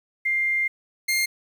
sine / sawtooth tone pair in turn, 2100 / 2116 Hz, C7 / C7, +6 / +19 cents, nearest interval unison, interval 13 cents, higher second, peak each -20 / -17 dBFS, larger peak second, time 0.25-0.68 / 1.08-1.26 s, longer first, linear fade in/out 10 ms, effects 9-bit

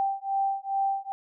sine beating tone pair, 783 / 785.4 Hz, G5 / G5, -2 / +3 cents, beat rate 2.4 Hz, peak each -28 dBFS, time 0-1.12 s, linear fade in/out 0 ms, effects none

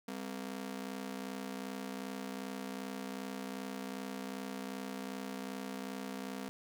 sawtooth ring-modulated tone, 230.5 Hz, A#3, 19 cents flat, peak -33 dBFS, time 0.08-6.49 s, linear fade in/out 0 ms, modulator 31.3 Hz, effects none

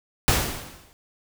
pink noise with exponential decay, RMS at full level -17 dBFS, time 0.28-0.93 s, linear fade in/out 0 ms, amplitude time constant 140 ms, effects none

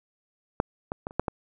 clicks, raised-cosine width 1 ms, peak -7 / -16 / -18 / -30 / -9 / -13 dBFS, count 6, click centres 0.601 / 0.919 / 1.069 / 1.109 / 1.196 / 1.282 s, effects none

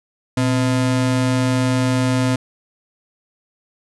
square ring-modulated tone, 190.7 Hz, G3, 47 cents flat, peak -13 dBFS, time 0.37-2.36 s, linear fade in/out 5 ms, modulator 69.8 Hz, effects resampled to 24000 Hz + 9-bit

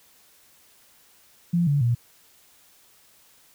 sine tone with pitch steps, 172.4 / 143.31 / 119.12 Hz, F3 / D3 / A#2, -22 / -42 / +38 cents, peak -18 dBFS, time 1.53-1.95 s, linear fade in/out 10 ms, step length 140 ms, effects white hiss -57 dBFS RMS until 3.54 s

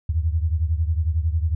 sine beating tone pair, 77.78 / 88.78 Hz, D#2 / F2, 0 / +29 cents, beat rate 11 Hz, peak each -20 / -24 dBFS, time 0.09-1.55 s, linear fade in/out 5 ms, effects none

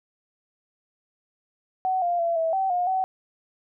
sine tone with pitch steps, 750 / 698 / 677 / 652 / 768 / 714 / 756 Hz, F#5 / F5 / E5 / E5 / G5 / F5 / F#5, +23 / -1 / +46 / -19 / -36 / +38 / +37 cents, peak -21 dBFS, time 1.85-3.04 s, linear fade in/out 0 ms, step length 170 ms, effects none

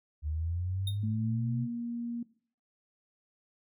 sine linear sweep, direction up, 73.42 to 129.7 Hz, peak -30 dBFS, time 0.22-1.68 s, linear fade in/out 50 ms
square tone with exponential decay, 3686 Hz, A#7, 20 cents flat, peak -33 dBFS, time 0.87-0.98 s, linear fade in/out 5 ms, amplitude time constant 23 ms
sine tone with pitch glide, 217.9 to 236.3 Hz, A3 to A#3, -17 to +24 cents, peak -33 dBFS, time 1.03-2.23 s, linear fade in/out 5 ms, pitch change +141 cents, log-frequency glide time 1.13-1.65 s
effects noise-tail reverb RT60 0.5 s tail -19 dB re dry

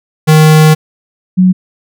square / sine tone pair in turn, 155.56 / 184.52 Hz, D#3 / F#3, 0 / -4 cents, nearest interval minor third, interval 296 cents, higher second, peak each -3 dBFS, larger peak neither, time 0.27-0.75 / 1.37-1.53 s, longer first, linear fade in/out 20 ms, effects none

